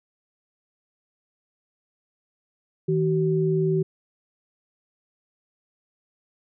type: tone pair together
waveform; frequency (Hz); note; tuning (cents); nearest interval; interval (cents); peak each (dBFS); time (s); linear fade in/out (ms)
sine; 159.6 / 379.6; D#3 / F#4; +44 / +44; octave + minor third; 1500; -22; 2.88-3.83; 10
effects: none